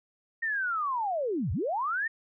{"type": "linear two-way sweep", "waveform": "sine", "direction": "down then up", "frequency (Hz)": [1864.7, 68.1, 1864.7], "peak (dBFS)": -27, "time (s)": [0.42, 2.08], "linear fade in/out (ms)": 10, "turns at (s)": 1.52, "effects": []}